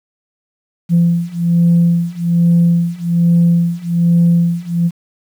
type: beating tone pair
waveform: sine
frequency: 170.1 / 171.3 Hz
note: F3 / F3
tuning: -45 / -33 cents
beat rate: 1.2 Hz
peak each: -12 / -11 dBFS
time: 0.89-4.91 s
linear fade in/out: 50 ms
effects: tanh soft clip ceiling -4 dBFS + 7-bit